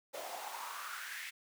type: noise with high-pass filter sweep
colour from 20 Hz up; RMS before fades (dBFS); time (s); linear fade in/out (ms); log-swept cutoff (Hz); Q
pink; -44; 0.13-1.31; 20; 550 to 2100; 4.5
effects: none